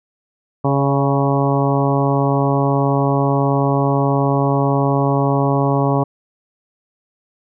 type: harmonic tone with a mistuned harmonic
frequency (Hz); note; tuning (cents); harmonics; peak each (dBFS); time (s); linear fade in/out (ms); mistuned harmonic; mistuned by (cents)
138.59; C#3; 0; 1 / 2 / 3 / 4 / 5 / 6 / 7 / 8; -17 / -20 / -22 / -23 / -24 / -25 / -25 / -26; 0.64-6.04; 10; 4; +28
effects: none